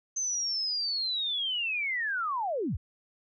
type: linear sweep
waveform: sine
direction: down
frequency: 6272 to 43.65 Hz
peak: -28 dBFS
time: 0.16-2.77 s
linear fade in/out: 10 ms
effects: none